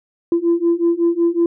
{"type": "beating tone pair", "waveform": "sine", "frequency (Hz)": [336.9, 342.3], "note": ["E4", "F4"], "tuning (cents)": [38, -35], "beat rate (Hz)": 5.4, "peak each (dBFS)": [-16, -15], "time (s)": [0.32, 1.46], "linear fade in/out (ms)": 2, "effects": ["tanh soft clip ceiling -8 dBFS"]}